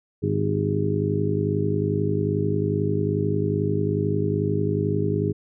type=harmonic tone with a mistuned harmonic; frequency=51.2 Hz; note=G#1; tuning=24 cents flat; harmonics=2 / 3 / 4 / 5 / 6 / 7 / 8; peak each=-26 / -26 / -30 / -34 / -29 / -35 / -26 dBFS; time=0.22-5.33 s; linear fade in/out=20 ms; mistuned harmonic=7; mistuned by=+71 cents; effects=none